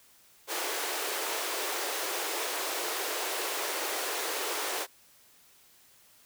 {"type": "high-pass noise", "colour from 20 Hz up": "pink", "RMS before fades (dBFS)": -33, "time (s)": [0.47, 4.87], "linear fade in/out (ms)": 50, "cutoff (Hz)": 350, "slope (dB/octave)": 48, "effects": ["white hiss -60 dBFS RMS until 6.25 s"]}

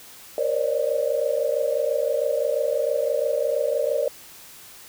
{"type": "tone cluster", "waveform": "sine", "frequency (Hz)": [471.3, 536, 579, 605], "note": ["A#4", "C5", "D5", "D#5"], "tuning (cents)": [19, 42, -25, -49], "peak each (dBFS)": -26, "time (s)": [0.38, 4.08], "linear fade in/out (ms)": 2, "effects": ["white hiss -45 dBFS RMS until 4.88 s"]}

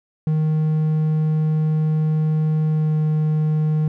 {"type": "tone with pitch glide", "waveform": "triangle", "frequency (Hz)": [155.56, 154.31], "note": ["D#3", "D#3"], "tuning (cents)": [0, -14], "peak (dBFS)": -14, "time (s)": [0.27, 3.88], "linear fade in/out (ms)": 2, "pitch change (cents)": -14, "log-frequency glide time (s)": [2.67, 2.98], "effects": []}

